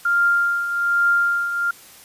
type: tone with tremolo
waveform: sine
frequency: 1396.9 Hz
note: F6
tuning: in tune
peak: -13 dBFS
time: 0.05-1.71 s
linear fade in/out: 5 ms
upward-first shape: triangle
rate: 1.2 Hz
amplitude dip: 65%
effects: white hiss -45 dBFS RMS until 2.04 s + resampled to 32000 Hz